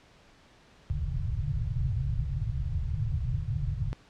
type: low-pass noise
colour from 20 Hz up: white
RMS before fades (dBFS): -30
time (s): 0.9-3.93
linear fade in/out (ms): 0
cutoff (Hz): 150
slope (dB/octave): 96
effects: pink hiss -58 dBFS RMS until 4.09 s + low-pass 5000 Hz 12 dB/octave